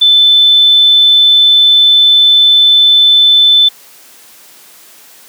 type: tone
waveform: sine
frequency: 3520 Hz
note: A7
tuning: in tune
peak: -3 dBFS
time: 0.01-3.69 s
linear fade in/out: 10 ms
effects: white hiss -39 dBFS RMS until 5.28 s + high-pass 200 Hz 12 dB/octave